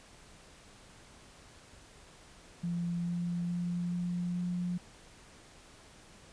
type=tone with pitch steps; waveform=sine; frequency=172.5 / 173.7 / 174.91 / 176.12 / 177.35 Hz; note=F3 / F3 / F3 / F3 / F3; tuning=-21 / -9 / +3 / +15 / +27 cents; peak=-31 dBFS; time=2.63-4.78 s; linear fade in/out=10 ms; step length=430 ms; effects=pink hiss -56 dBFS RMS until 6.32 s + resampled to 22050 Hz